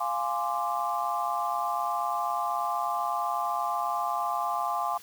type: chord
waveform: sine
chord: D half-diminished seventh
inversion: first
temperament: equal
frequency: 698.5 / 830.6 / 1046.5 / 1174.7 Hz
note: F5 / Ab5 / C6 / D6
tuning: 0 / 0 / 0 / 0 cents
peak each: -32 dBFS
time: 0-4.98 s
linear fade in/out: 10 ms
effects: white hiss -50 dBFS RMS until 5.02 s